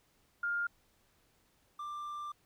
sine / triangle tone pair in turn, 1408 / 1184 Hz, F6 / D6, +14 / +14 cents, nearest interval minor third, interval 300 cents, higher first, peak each -31 / -37 dBFS, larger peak first, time 0.43-0.67 / 1.79-2.32 s, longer second, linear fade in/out 5 ms, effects pink hiss -71 dBFS RMS until 2.45 s

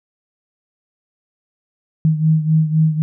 sine beating tone pair, 156.6 / 160.5 Hz, D#3 / E3, +11 / -46 cents, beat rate 3.9 Hz, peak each -13 / -18 dBFS, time 2.05-3.02 s, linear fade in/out 0 ms, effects none

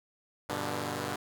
5% pulse chord, G major, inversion none, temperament equal with one note detuned, 98 / 121.56 / 146.83 Hz, G2 / B2 / D3, 0 / -27 / 0 cents, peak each -26 dBFS, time 0.49-1.16 s, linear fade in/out 5 ms, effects none

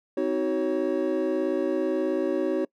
triangle tone cluster, 260.2 / 317.2 / 375.6 / 553 Hz, C4 / D#4 / F#4 / C#5, -9 / +33 / +26 / -4 cents, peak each -30 / -26 / -25 / -27 dBFS, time 0.17-2.65 s, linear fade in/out 5 ms, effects noise-tail reverb RT60 0.1 s tail -24 dB re dry

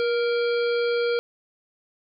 harmonic tone with a mistuned harmonic, 466.2 Hz, A#4, in tune, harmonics 1 / 3 / 5 / 7 / 9 / 10, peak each -21 / -31 / -35 / -38 / -40 / -41 dBFS, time 0-1.19 s, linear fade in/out 0 ms, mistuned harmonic 1, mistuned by +34 cents, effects none

